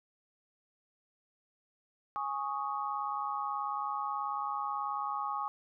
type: chord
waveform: sine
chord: Ab suspended fourth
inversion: none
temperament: just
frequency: 830.6 / 1107.5 / 1245.9 Hz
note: Ab5 / Db6 / Eb6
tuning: 0 / -2 / +2 cents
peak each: -37 / -36 / -38 dBFS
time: 2.16-5.48 s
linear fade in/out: 0 ms
effects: none